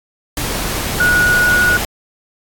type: tone in noise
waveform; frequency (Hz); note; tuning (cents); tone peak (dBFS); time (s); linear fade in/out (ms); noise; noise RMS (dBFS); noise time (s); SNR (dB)
sine; 1457; F#6; -27; -10; 1-1.77; 2; pink; -20; 0.37-1.85; +7
effects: AAC 64 kbps